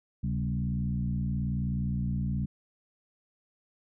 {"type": "tone with frequency modulation", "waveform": "sine", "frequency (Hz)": 136.5, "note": "C#3", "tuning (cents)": -26, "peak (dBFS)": -27, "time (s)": [0.23, 2.46], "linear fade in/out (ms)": 10, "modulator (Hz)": 59, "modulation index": 1.3, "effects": []}